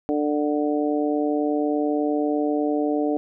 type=harmonic tone; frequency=148.3 Hz; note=D3; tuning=17 cents sharp; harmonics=2 / 3 / 4 / 5; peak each=-22 / -26 / -28 / -30 dBFS; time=0.09-3.17 s; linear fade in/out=0 ms; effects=none